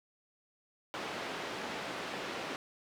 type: band-pass noise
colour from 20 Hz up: pink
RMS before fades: -40 dBFS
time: 0.94-2.56 s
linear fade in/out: 0 ms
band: 280 to 3600 Hz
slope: 12 dB/octave
effects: none